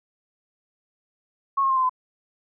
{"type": "tone with pitch steps", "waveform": "sine", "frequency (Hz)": [1097, 1076.9, 1057.2, 1037.8, 1018.8], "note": ["C#6", "C6", "C6", "C6", "C6"], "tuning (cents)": [-18, 50, 18, -14, -46], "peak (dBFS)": -18, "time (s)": [1.57, 1.895], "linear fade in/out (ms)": 10, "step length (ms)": 65, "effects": []}